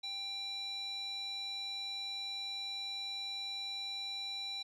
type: tone with band-pass filter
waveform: square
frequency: 790 Hz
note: G5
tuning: 13 cents sharp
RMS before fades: -41 dBFS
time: 0.03-4.63 s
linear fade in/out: 10 ms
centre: 3700 Hz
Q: 8.6
effects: none